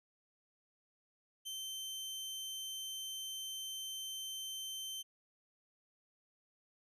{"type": "tone", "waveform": "sawtooth", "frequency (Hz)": 3100, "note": "G7", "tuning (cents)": -20, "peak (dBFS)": -38, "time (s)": [1.45, 5.03], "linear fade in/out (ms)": 20, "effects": ["resampled to 32000 Hz"]}